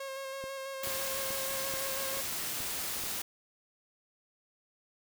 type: tone with vibrato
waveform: sawtooth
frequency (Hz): 539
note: C#5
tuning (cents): -49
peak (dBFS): -34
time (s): 0-2.21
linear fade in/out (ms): 5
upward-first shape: square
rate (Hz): 6.1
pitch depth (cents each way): 17
type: click train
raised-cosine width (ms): 2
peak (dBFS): -32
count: 7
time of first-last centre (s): 0.44-3.037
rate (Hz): 2.31
type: noise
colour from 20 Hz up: white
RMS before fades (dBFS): -36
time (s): 0.83-3.22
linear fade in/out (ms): 5
effects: none